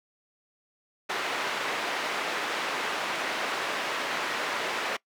white band-pass noise, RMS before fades -31 dBFS, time 1.09-4.97 s, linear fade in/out 10 ms, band 340 to 2200 Hz, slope 12 dB/octave, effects noise-tail reverb RT60 0.1 s tail -22 dB re dry

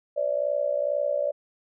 sine tone with amplitude modulation, 580 Hz, D5, 22 cents flat, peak -19 dBFS, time 0.16-1.32 s, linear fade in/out 20 ms, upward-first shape sine, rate 62.2 Hz, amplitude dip 85%, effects none

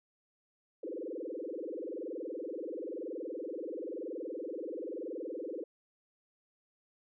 sine tone with frequency modulation, 414.1 Hz, G#4, 5 cents flat, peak -37 dBFS, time 0.83-5.64 s, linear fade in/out 5 ms, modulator 21 Hz, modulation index 5.4, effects none

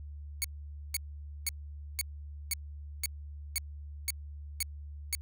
5% pulse tone bursts, 2224 Hz, C#7, 5 cents sharp, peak -19 dBFS, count 10, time 0.42-5.15 s, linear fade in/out 0 ms, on 23 ms, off 500 ms, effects added 73 Hz sine -41 dBFS peak until 5.21 s

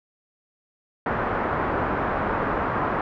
white low-pass noise, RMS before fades -25 dBFS, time 1.06-3.01 s, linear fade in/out 2 ms, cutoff 1400 Hz, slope 24 dB/octave, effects none

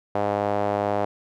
sawtooth tone with band-pass filter, 102.4 Hz, G#2, 24 cents flat, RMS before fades -24 dBFS, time 0.15-1.05 s, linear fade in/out 5 ms, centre 670 Hz, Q 2.4, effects none

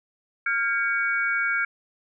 sine tone cluster, 1397 / 1619 / 2250 Hz, F6 / G#6 / C#7, 0 / -45 / +25 cents, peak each -26 dBFS, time 0.46-1.65 s, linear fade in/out 5 ms, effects none

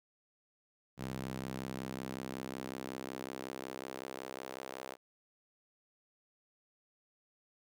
sawtooth tone with high-pass filter sweep, 65.41 Hz, C2, in tune, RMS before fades -43 dBFS, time 0.97-4.97 s, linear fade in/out 50 ms, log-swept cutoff 150 to 530 Hz, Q 1.3, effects none

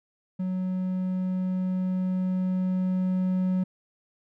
triangle tone with level ramp, 185 Hz, F#3, in tune, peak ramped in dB -24 to -20 dBFS, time 0.39-3.64 s, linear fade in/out 10 ms, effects none

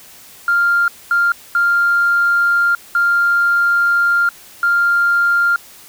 sine tone bursts at uneven times, 1396.9 Hz, F6, in tune, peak -10 dBFS, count 5, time 0.48-0.88 / 1.11-1.32 / 1.55-2.75 / 2.95-4.29 / 4.63-5.56 s, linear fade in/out 2 ms, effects tanh soft clip ceiling -6 dBFS + white hiss -41 dBFS RMS until 5.88 s

